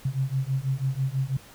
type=beating tone pair; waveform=sine; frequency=130.81 / 136.91 Hz; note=C3 / C#3; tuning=0 / -21 cents; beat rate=6.1 Hz; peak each=-27 dBFS; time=0.05-1.37 s; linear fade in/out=5 ms; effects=pink hiss -50 dBFS RMS until 1.54 s